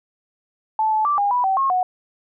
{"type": "tone with pitch steps", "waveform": "sine", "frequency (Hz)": [873, 866, 1169, 811, 984, 768, 1082, 735], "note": ["A5", "A5", "D6", "G#5", "B5", "G5", "C#6", "F#5"], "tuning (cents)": [-14, -28, -8, -41, -7, -36, -42, -12], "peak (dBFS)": -16, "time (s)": [0.79, 1.83], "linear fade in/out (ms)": 2, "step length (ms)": 130, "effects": []}